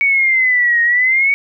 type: exponential two-way sweep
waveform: sine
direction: down then up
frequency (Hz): 2251 to 1864.7 to 2251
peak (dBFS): -10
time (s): 0.01-1.34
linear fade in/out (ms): 0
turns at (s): 0.82
effects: none